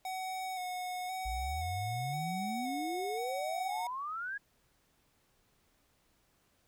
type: tone with vibrato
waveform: square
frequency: 740 Hz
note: F#5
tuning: in tune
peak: -37 dBFS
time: 0.05-3.87 s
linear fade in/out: 2 ms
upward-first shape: square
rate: 0.96 Hz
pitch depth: 24 cents each way
type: exponential sweep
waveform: sine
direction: up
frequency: 55 to 1682 Hz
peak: -36 dBFS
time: 1.25-4.38 s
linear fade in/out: 10 ms
effects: pink hiss -72 dBFS RMS until 6.67 s